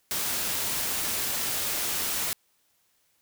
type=noise; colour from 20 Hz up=white; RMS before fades=-29 dBFS; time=0.11-2.33 s; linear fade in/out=0 ms; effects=white hiss -69 dBFS RMS until 3.21 s